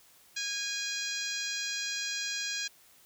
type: harmonic tone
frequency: 821 Hz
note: G#5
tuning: 20 cents flat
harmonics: 2 / 3 / 4 / 5 / 6 / 7 / 8 / 9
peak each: -39 / -40 / -41 / -39 / -41 / -41 / -41 / -45 dBFS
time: 0.36-2.68 s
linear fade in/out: 10 ms
effects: white hiss -60 dBFS RMS until 3.05 s